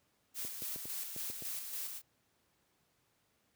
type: noise with tremolo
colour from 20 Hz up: blue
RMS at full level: -40 dBFS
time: 0.34-2.02 s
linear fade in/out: 50 ms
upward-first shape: square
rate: 3.6 Hz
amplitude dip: 40%
type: clicks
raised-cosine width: 2 ms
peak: -35 dBFS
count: 7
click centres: 0.449 / 0.622 / 0.76 / 0.855 / 1.163 / 1.3 / 1.423 s
effects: pink hiss -75 dBFS RMS until 3.55 s + high-pass 80 Hz 12 dB/octave